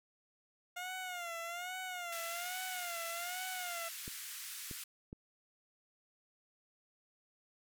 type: tone with vibrato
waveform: 15% pulse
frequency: 707 Hz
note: F5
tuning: 21 cents sharp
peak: -34 dBFS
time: 0.76-3.89 s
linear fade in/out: 10 ms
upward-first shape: sine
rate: 1.2 Hz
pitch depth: 95 cents each way
type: band-pass noise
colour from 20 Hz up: white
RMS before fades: -46 dBFS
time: 2.12-4.84 s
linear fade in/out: 5 ms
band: 1400 to 15000 Hz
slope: 24 dB/octave
type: clicks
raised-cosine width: 3 ms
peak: -33 dBFS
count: 3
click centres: 4.079 / 4.712 / 5.129 s
effects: none